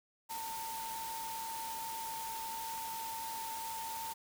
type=tone in noise; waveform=sine; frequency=903 Hz; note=A5; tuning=45 cents sharp; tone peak=-40 dBFS; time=0.29-4.14 s; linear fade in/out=20 ms; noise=white; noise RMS=-45 dBFS; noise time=0.29-4.14 s; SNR=+2 dB; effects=none